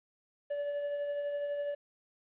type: tone with tremolo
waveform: triangle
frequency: 577 Hz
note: D5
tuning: 31 cents flat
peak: -29 dBFS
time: 0.5-1.75 s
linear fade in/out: 10 ms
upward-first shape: triangle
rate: 12 Hz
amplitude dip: 35%
effects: resampled to 8000 Hz + 11-bit